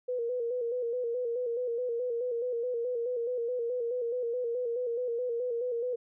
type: tone with vibrato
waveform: sine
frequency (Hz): 482.6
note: B4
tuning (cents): -40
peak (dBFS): -29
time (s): 0.08-5.96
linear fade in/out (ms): 10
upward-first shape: square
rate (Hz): 4.7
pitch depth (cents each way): 57
effects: none